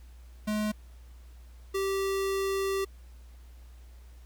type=tone pair in turn; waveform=square; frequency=212.3 / 389.4 Hz; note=G#3 / G4; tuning=+38 / -12 cents; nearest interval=major seventh; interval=1050 cents; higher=second; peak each=-28 dBFS; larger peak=neither; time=0.47-0.72 / 1.74-2.85 s; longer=second; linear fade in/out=10 ms; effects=added 60 Hz sine -47 dBFS peak until 4.25 s + pink hiss -63 dBFS RMS until 4.25 s